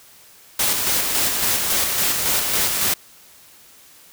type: noise with tremolo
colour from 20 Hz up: white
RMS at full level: -19 dBFS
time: 0.59-2.94 s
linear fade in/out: 5 ms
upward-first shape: square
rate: 3.6 Hz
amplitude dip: 30%
effects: white hiss -48 dBFS RMS until 4.12 s